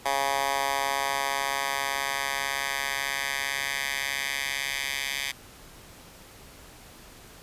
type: tone with high-pass filter sweep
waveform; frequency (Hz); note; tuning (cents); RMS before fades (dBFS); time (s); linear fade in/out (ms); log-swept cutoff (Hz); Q
10% pulse; 138.1; C#3; -6; -29; 0.05-5.32; 10; 850 to 2400; 1.6
effects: pink hiss -49 dBFS RMS until 7.42 s + resampled to 32000 Hz